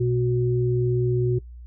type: tone pair together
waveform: sine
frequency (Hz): 122.3 / 366.5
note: B2 / F#4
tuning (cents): -16 / -16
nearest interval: octave + perfect fifth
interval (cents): 1900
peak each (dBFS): -21 / -23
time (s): 0-1.39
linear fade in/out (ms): 10
effects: noise-tail reverb RT60 0.1 s tail -20 dB re dry + added 60 Hz sine -38 dBFS peak until 1.66 s